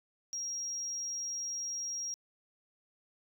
sine tone, 5630 Hz, F8, 13 cents sharp, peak -34 dBFS, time 0.33-2.14 s, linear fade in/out 0 ms, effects tanh soft clip ceiling -30 dBFS

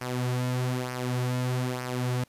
sawtooth tone with flanger, 125.6 Hz, B2, 30 cents sharp, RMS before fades -29 dBFS, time 0.01-2.24 s, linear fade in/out 5 ms, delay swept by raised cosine 0.26 to 5.46 ms, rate 1.1 Hz, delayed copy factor -0.6, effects pink hiss -63 dBFS RMS until 2.28 s + resampled to 32000 Hz

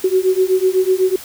sine beating tone pair, 370 / 378 Hz, F#4 / F#4, 0 / +37 cents, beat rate 8 Hz, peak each -15 dBFS, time 0.04-1.16 s, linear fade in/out 5 ms, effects white hiss -35 dBFS RMS until 1.24 s

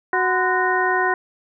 harmonic tone with a mistuned harmonic, 369.7 Hz, F#4, 1 cent flat, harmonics 1 / 2 / 3 / 4 / 5, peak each -23 / -23 / -23 / -23 / -23 dBFS, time 0.13-1.14 s, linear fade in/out 2 ms, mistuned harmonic 3, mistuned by -140 cents, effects none

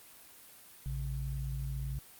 sine tone pair together, 56.85 / 135.3 Hz, A#1 / C#3, -43 / -42 cents, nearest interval octave + minor third, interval 1501 cents, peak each -36 / -37 dBFS, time 0.86-1.99 s, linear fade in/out 0 ms, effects white hiss -55 dBFS RMS until 2.19 s + Opus 32 kbps

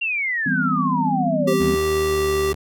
sine exponential sweep, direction down, 2800 to 515 Hz, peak -20 dBFS, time 0.01-1.54 s, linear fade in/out 10 ms
sine chord, C major seventh, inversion first, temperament equal with one note detuned, 163.96 / 196 / 246.9 / 261.6 Hz, E3 / G3 / B3 / C4, -9 / 0 / 0 / 0 cents, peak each -25 dBFS, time 0.46-1.75 s, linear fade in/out 5 ms
square tone, 390 Hz, G4, 9 cents flat, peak -19 dBFS, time 1.47-2.53 s, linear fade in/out 10 ms
sawtooth tone with pitch glide, 77.3 to 73.98 Hz, D#2 to D2, -11 to +13 cents, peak -23 dBFS, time 1.6-2.55 s, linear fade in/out 10 ms, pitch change -76 cents, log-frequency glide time 2.03-2.22 s
effects none

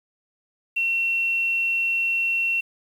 sine tone with quantisation, 2720 Hz, F7, 46 cents flat, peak -20 dBFS, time 0.76-2.61 s, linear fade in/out 10 ms, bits 8, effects none

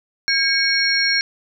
sine tone cluster, 1617 / 2221 / 4298 / 5550 Hz, G#6 / C#7 / C8 / F8, -47 / +3 / +46 / -12 cents, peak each -21 dBFS, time 0.28-1.21 s, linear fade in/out 0 ms, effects none

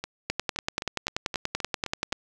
two click trains, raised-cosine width 0.2 ms, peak -15 / -9 dBFS, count 9 / 20, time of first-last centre 0.04-2.123 / 0.3-2.127 s, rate 3.84 / 10.4 Hz, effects none

